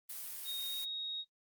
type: noise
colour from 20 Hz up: blue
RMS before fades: -44 dBFS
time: 0.09-0.85 s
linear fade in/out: 10 ms
type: tone with pitch glide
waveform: sine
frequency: 3729 to 3761 Hz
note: A#7 to A#7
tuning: 0 to +15 cents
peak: -37 dBFS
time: 0.44-1.25 s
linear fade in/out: 50 ms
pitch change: +15 cents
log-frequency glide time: 0.67-0.74 s
effects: noise-tail reverb RT60 0.1 s tail -24 dB re dry + Opus 32 kbps